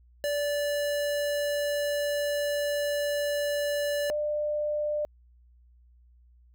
square / sine tone pair in turn, 581 / 597.3 Hz, D5 / D5, -19 / +29 cents, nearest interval unison, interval 48 cents, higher second, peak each -27 / -26 dBFS, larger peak second, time 0.24-4.1 / 4.1-5.05 s, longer first, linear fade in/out 0 ms, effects added 60 Hz sine -55 dBFS peak until 6.54 s

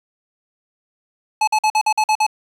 square tone bursts, 860 Hz, A5, 40 cents flat, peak -14 dBFS, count 8, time 1.41-2.266 s, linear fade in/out 5 ms, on 65 ms, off 48 ms, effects low-pass 9000 Hz 12 dB/octave + 7-bit

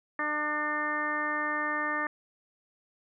harmonic tone with a mistuned harmonic, 300 Hz, D4, 37 cents sharp, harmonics 1 / 2 / 3 / 4 / 5 / 6 / 7, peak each -38 / -39 / -38 / -33 / -42 / -31 / -42 dBFS, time 0.19-2.07 s, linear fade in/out 2 ms, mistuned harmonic 5, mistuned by -22 cents, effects none

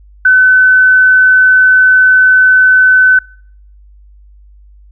sine tone, 1513 Hz, F#6, 38 cents sharp, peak -3 dBFS, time 0.25-3.19 s, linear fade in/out 5 ms, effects noise-tail reverb RT60 0.6 s tail -26 dB re dry + added 50 Hz sine -37 dBFS peak until 4.91 s

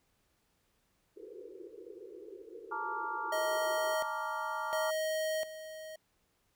pink band-pass noise, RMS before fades -49 dBFS, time 1.16-3.95 s, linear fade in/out 10 ms, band 340 to 490 Hz, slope 96 dB/octave
sine chord, Bb major seventh, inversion third, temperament just, 874.1 / 932.3 / 1165.4 / 1398.5 Hz, A5 / Bb5 / D6 / F6, -12 / 0 / -14 / +2 cents, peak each -40 dBFS, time 2.71-4.91 s, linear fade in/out 10 ms
square tone with tremolo, 629 Hz, D#5, 19 cents sharp, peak -32 dBFS, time 3.32-5.96 s, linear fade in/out 5 ms, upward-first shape square, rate 0.71 Hz, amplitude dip 75%
effects pink hiss -75 dBFS RMS until 6.55 s

